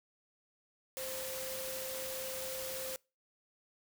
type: tone in noise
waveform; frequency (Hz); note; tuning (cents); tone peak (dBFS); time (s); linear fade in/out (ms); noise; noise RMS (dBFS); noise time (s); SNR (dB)
sine; 523.3; C5; 0; -42; 0.97-2.96; 0; white; -42; 0.97-2.96; -3
effects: noise-tail reverb RT60 0.3 s tail -26 dB re dry